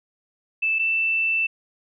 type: tone pair in turn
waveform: sine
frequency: 2637 / 2660 Hz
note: E7 / E7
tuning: 0 / +15 cents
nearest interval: unison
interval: 15 cents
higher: second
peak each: -19 dBFS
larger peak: neither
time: 0.62-0.79 / 0.79-1.47 s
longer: second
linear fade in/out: 10 ms
effects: none